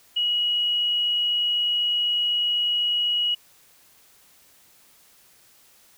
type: tone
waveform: sine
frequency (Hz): 2908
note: F#7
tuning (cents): -31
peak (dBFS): -20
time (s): 0.16-3.35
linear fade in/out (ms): 10
effects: white hiss -56 dBFS RMS until 5.97 s